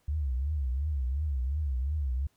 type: tone with vibrato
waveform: sine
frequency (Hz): 69.3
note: C#2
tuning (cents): 0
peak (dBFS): -27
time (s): 0.08-2.27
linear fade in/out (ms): 5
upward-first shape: triangle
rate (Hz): 2.8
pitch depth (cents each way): 230
effects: pink hiss -71 dBFS RMS until 2.36 s